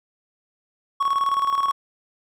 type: tone with tremolo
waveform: triangle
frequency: 1108.7 Hz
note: C#6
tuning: in tune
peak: -15 dBFS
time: 1-1.72 s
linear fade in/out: 10 ms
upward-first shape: square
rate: 19 Hz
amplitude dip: 55%
effects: none